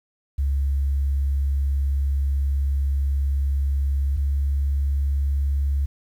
sine tone pair in turn, 69.3 / 69.94 Hz, C#2 / C#2, 0 / +16 cents, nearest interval unison, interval 16 cents, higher second, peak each -18 / -18 dBFS, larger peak neither, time 0.38-4.17 / 4.17-5.86 s, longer first, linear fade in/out 10 ms, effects tanh soft clip ceiling -14 dBFS + 9-bit

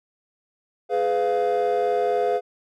triangle chord, F diminished, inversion first, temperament just, 419.1 / 502.9 / 698.5 Hz, Ab4 / Cb5 / F5, +16 / +31 / 0 cents, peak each -21 dBFS, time 0.89-2.41 s, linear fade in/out 50 ms, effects tanh soft clip ceiling -12 dBFS

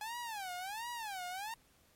sawtooth tone with vibrato, 830.6 Hz, G#5, in tune, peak -36 dBFS, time 0.01-1.54 s, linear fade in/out 2 ms, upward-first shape sine, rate 1.4 Hz, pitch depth 260 cents each way, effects pink hiss -68 dBFS RMS until 1.95 s + MP3 64 kbps

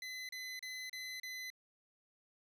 25% pulse tone bursts, 2025 Hz, B6, 43 cents sharp, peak -39 dBFS, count 5, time 0.02-1.502 s, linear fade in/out 2 ms, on 270 ms, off 33 ms, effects low-pass 12000 Hz 12 dB/octave + 13-bit

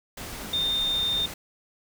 sine tone in noise, 3633 Hz, A#7, 45 cents flat, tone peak -23 dBFS, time 0.53-1.26 s, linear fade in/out 5 ms, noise pink, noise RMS -37 dBFS, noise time 0.17-1.34 s, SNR +11 dB, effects none

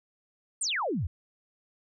sine exponential sweep, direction down, 9310 to 69.3 Hz, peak -27 dBFS, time 0.61-1.07 s, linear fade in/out 5 ms, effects none

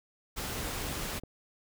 pink noise, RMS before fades -36 dBFS, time 0.36-1.2 s, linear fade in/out 20 ms
click, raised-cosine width 2 ms, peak -30 dBFS, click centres 1.236 s
effects none

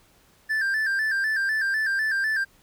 triangle tone with vibrato, 1667 Hz, G#6, 6 cents sharp, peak -20 dBFS, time 0.49-2.45 s, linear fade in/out 20 ms, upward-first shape square, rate 4 Hz, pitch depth 86 cents each way, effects pink hiss -59 dBFS RMS until 2.62 s

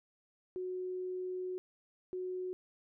sine tone bursts at uneven times, 367.4 Hz, F#4, 12 cents flat, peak -36 dBFS, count 2, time 0.56-1.58 / 2.13-2.53 s, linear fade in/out 0 ms, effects none

